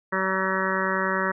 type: harmonic tone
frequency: 189.9 Hz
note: F#3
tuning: 45 cents sharp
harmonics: 1 / 2 / 3 / 5 / 6 / 7 / 8 / 9 / 10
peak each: -31 / -31 / -31 / -31 / -31 / -31 / -31 / -31 / -31 dBFS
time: 0.12-1.32 s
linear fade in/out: 10 ms
effects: none